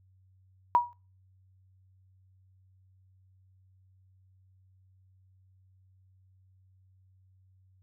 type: tone with exponential decay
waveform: sine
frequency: 962 Hz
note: B5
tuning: 46 cents flat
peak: -15 dBFS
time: 0.75-0.93 s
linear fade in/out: 0 ms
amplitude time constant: 39 ms
effects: noise-tail reverb RT60 0.4 s tail -26 dB re dry + added 94 Hz sine -60 dBFS peak until 7.82 s